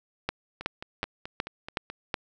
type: two click trains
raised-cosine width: 0.3 ms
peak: -21 / -11 dBFS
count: 7 / 6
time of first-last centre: 0.61-1.9 / 0.29-2.142 s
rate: 4.65 / 2.7 Hz
effects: none